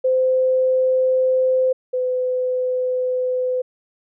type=tone pair in turn; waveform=sine; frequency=516 / 506.3 Hz; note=C5 / B4; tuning=-24 / +43 cents; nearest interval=unison; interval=33 cents; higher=first; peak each=-14 / -18 dBFS; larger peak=first; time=0.04-1.73 / 1.93-3.62 s; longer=neither; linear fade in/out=10 ms; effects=none